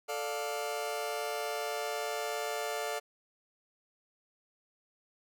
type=chord; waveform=sawtooth; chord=D minor; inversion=second; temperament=just; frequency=440.5 / 587.3 / 704.8 Hz; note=A4 / D5 / F5; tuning=+2 / 0 / +16 cents; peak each=-34 dBFS; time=0.08-3 s; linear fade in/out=20 ms; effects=none